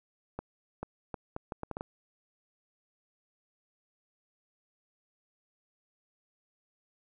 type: accelerating click train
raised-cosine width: 1 ms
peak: -22 dBFS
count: 9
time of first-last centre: 0.39-1.809 s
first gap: 440 ms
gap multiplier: 0.71
effects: none